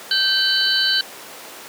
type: tone cluster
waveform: sine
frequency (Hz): 1556 / 3040 / 4011 / 4486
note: G6 / F#7 / B7 / C#8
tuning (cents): -13 / +46 / +26 / +20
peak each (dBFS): -21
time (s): 0.11-1.01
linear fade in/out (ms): 2
effects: pink hiss -36 dBFS RMS until 1.68 s + high-pass 400 Hz 12 dB/octave